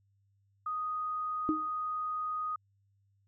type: tone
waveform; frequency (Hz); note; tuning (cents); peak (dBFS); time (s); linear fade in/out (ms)
sine; 1244.5; D#6; 0; -32; 0.66-2.56; 5
type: tone with exponential decay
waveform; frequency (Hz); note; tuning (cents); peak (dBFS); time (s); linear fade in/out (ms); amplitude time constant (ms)
sine; 311.1; D#4; 0; -23; 1.49-1.69; 0; 43
effects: added 99 Hz sine -68 dBFS peak until 3.27 s

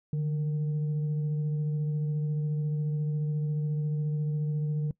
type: tone with frequency modulation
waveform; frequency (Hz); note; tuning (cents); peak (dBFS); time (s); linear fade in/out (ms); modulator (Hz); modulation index
sine; 149.4; D3; +30; -26; 0.13-4.91; 2; 313; 0.25
effects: noise-tail reverb RT60 0.1 s tail -21 dB re dry

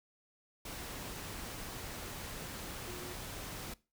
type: tone in noise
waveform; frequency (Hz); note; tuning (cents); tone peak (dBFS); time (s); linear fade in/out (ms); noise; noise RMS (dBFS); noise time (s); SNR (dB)
sine; 360; F#4; -47; -47; 2.87-3.13; 5; pink; -44; 0.65-3.74; -6
effects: noise-tail reverb RT60 0.3 s tail -21 dB re dry

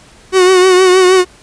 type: tone with vibrato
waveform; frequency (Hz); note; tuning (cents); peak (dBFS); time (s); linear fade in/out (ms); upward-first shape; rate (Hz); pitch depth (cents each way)
45% pulse; 370; F#4; 0; -5; 0.32-1.25; 50; triangle; 6.4; 54
effects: pink hiss -42 dBFS RMS until 1.42 s + resampled to 22050 Hz

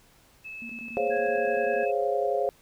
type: tone with pitch glide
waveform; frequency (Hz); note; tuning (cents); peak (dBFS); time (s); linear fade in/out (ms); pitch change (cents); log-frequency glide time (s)
sine; 2604 to 2588; E7 to E7; -22 to -32; -37; 0.44-1.92; 20; -10; 1.11-1.81
type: tone bursts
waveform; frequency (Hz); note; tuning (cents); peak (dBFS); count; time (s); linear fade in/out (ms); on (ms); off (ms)
sine; 232.8; A#3; -2; -39; 13; 0.62-1.834; 0; 74; 21
type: chord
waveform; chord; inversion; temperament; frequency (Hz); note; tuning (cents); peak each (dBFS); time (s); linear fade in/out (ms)
sine; Db major seventh; second; equal; 415.3 / 523.3 / 554.4 / 698.5; Ab4 / C5 / Db5 / F5; 0 / 0 / 0 / 0; -29; 0.97-2.49; 0
type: tone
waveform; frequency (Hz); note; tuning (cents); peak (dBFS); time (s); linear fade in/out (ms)
sine; 1654; G#6; -8; -33; 1.1-1.86; 20
effects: pink hiss -59 dBFS RMS until 2.61 s

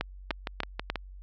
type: two click trains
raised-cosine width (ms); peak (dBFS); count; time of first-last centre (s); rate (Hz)
0.3; -15 / -12; 5 / 4; 0.31-0.957 / 0.01-0.9; 6.18 / 3.37
effects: added 47 Hz sine -43 dBFS peak until 1.22 s + low-pass 5000 Hz 12 dB/octave

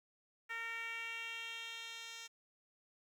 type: tone with band-pass filter sweep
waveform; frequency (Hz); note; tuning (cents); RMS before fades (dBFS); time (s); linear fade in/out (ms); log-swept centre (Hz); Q
10% pulse; 458.5; A#4; -29; -45; 0.49-2.28; 20; 1900 to 4700; 2.6
effects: 11-bit

